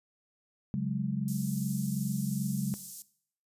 sine chord, C# suspended fourth, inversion none, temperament equal, 138.59 / 185 / 207.7 Hz, C#3 / F#3 / G#3, 0 / 0 / 0 cents, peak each -33 dBFS, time 0.74-2.74 s, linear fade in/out 0 ms
pink high-pass noise, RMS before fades -44 dBFS, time 1.28-3.02 s, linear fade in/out 0 ms, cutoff 6200 Hz, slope 24 dB/octave
effects noise-tail reverb RT60 0.6 s tail -18 dB re dry + resampled to 32000 Hz

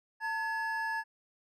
triangle tone pair together, 897 / 1698 Hz, A5 / G#6, +33 / +38 cents, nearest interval major seventh, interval 1105 cents, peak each -33 / -32 dBFS, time 0.2-1.04 s, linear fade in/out 50 ms, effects none

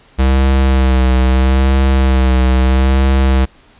square tone with vibrato, 65.41 Hz, C2, in tune, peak -9 dBFS, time 0.18-3.46 s, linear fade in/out 20 ms, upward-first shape sine, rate 0.77 Hz, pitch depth 33 cents each way, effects pink hiss -47 dBFS RMS until 3.79 s + resampled to 8000 Hz

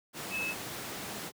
sine tone in noise, 2600 Hz, E7, 24 cents flat, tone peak -32 dBFS, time 0.3-0.55 s, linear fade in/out 50 ms, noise pink, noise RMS -39 dBFS, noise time 0.13-1.32 s, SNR +4 dB, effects high-pass 150 Hz 12 dB/octave

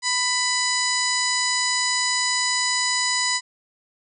harmonic tone, 995 Hz, B5, 13 cents sharp, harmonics 1 / 2 / 3 / 4 / 5 / 6 / 7 / 8 / 9, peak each -28 / -26 / -36 / -29 / -25 / -36 / -27 / -33 / -36 dBFS, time 0.02-3.41 s, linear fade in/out 50 ms, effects none

